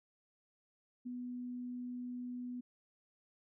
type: tone with ADSR envelope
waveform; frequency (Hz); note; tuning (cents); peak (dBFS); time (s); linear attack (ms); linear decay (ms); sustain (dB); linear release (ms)
sine; 246.9; B3; 0; -38; 1.05-2.61; 19; 6; -2; 11
effects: none